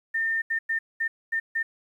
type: tone bursts at uneven times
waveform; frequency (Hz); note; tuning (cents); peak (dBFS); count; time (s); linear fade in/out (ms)
sine; 1810; A6; +48; -23; 6; 0.14-0.42 / 0.5-0.59 / 0.69-0.79 / 1-1.08 / 1.32-1.4 / 1.55-1.63; 10
effects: 10-bit